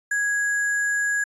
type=tone with sample-and-hold; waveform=sine; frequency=1660 Hz; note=G#6; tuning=1 cent flat; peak=-20 dBFS; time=0.11-1.24 s; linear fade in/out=5 ms; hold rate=8820 Hz; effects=resampled to 22050 Hz